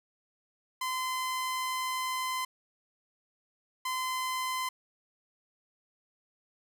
sawtooth tone bursts at uneven times, 1028 Hz, C6, 31 cents flat, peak -27 dBFS, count 2, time 0.81-2.45 / 3.85-4.69 s, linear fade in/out 5 ms, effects none

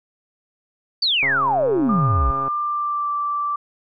sine exponential sweep, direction down, 4705 to 54.7 Hz, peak -16 dBFS, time 1.02-2.31 s, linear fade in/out 5 ms
click train, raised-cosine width 1 ms, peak -17 dBFS, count 171, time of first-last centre 1.23-2.48 s, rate 136 Hz
sine tone with pitch glide, 1206 to 1168.3 Hz, D6 to D6, +46 to -9 cents, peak -20 dBFS, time 1.89-3.56 s, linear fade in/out 5 ms, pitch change -55 cents, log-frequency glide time 2.17-3.13 s
effects none

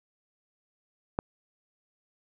click, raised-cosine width 1 ms, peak -13 dBFS, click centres 1.189 s, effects none

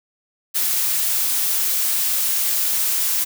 blue noise, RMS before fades -20 dBFS, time 0.54-3.25 s, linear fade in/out 20 ms, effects none

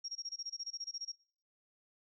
sine tone bursts, 5588 Hz, F8, in tune, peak -38 dBFS, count 16, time 0.04-1.121 s, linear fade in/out 10 ms, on 46 ms, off 23 ms, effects noise-tail reverb RT60 0.5 s tail -21 dB re dry

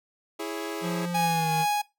sawtooth chord, C# minor, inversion first, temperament equal, 329.6 / 415.3 / 554.4 Hz, E4 / G#4 / C#5, 0 / 0 / 0 cents, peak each -30 / -31 / -36 dBFS, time 0.39-1.06 s, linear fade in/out 10 ms
square tone with pitch glide, 174.61 to 157.37 Hz, F3 to D#3, 0 to +20 cents, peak -29 dBFS, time 0.81-1.66 s, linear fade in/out 50 ms, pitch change -180 cents, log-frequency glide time 1.13-1.51 s
45% pulse tone with tremolo, 830 Hz, G#5, 1 cent flat, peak -22 dBFS, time 1.14-1.82 s, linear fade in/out 10 ms, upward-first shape triangle, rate 2.4 Hz, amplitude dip 35%
effects noise-tail reverb RT60 0.2 s tail -19 dB re dry

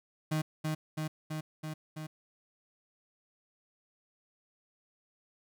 35% pulse tone with echo, 155.56 Hz, D#3, in tune, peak -27 dBFS, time 0.31-0.42 s, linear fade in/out 10 ms, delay 330 ms, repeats 5, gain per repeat -2 dB, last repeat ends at 2.07 s, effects none

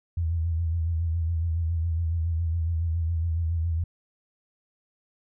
sine tone with vibrato, 82.8 Hz, E2, 8 cents sharp, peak -23 dBFS, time 0.17-3.84 s, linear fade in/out 5 ms, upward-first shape sine, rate 7.2 Hz, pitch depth 59 cents each way, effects none

